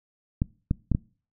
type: clicks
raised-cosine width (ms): 5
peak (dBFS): -10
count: 4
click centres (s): 0.419 / 0.711 / 0.917 / 0.949
effects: noise-tail reverb RT60 0.4 s tail -24 dB re dry